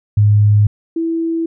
sine tone pair in turn, 104.3 / 329.5 Hz, G#2 / E4, +8 / -1 cents, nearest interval octave + minor sixth, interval 1991 cents, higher second, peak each -7 / -15 dBFS, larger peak first, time 0.17-0.67 / 0.96-1.46 s, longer neither, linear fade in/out 5 ms, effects none

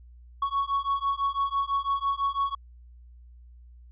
triangle beating tone pair, 1108.7 / 1114.7 Hz, C#6 / C#6, 0 / +9 cents, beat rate 6 Hz, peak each -26 / -26 dBFS, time 0.42-2.55 s, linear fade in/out 5 ms, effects added 60 Hz sine -47 dBFS peak until 3.91 s + resampled to 8000 Hz

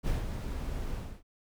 brown noise with ADSR envelope, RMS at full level -28 dBFS, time 0.03-1.23 s, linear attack 47 ms, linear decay 150 ms, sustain -7 dB, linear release 280 ms, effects none

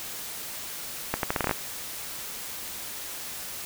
accelerating click train, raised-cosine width 0.5 ms, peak -9 dBFS, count 9, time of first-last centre 1.14-1.512 s, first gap 92 ms, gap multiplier 0.79, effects white hiss -37 dBFS RMS until 3.65 s

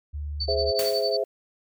sine tone, 73.5 Hz, D2, 2 cents sharp, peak -29 dBFS, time 0.13-0.72 s, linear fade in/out 20 ms
sine tone with tremolo, 4529 Hz, C#8, 36 cents sharp, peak -24 dBFS, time 0.4-1.17 s, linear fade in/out 5 ms, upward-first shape triangle, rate 11 Hz, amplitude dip 100%
sine chord, Ab augmented, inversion none, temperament equal, 415.3 / 523.3 / 659.3 Hz, Ab4 / C5 / E5, 0 / 0 / 0 cents, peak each -27 dBFS, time 0.48-1.24 s, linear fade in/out 5 ms
white noise with exponential decay, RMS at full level -29 dBFS, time 0.79-1.25 s, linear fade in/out 1 ms, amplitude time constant 100 ms
effects none

